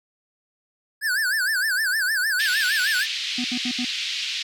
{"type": "tone with vibrato", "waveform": "square", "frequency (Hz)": 1617, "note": "G#6", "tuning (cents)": -47, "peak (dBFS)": -21, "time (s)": [1.01, 3.07], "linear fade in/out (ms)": 50, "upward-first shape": "sine", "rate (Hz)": 6.5, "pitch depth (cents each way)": 180}
{"type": "band-pass noise", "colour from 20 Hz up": "white", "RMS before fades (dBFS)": -28, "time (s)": [2.39, 4.43], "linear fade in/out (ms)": 10, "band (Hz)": [2400, 4300], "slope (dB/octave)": 24}
{"type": "tone bursts", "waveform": "triangle", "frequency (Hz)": 246.9, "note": "B3", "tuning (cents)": 0, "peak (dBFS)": -23, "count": 4, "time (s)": [3.38, 3.849], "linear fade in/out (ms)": 5, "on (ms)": 64, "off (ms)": 71}
{"effects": []}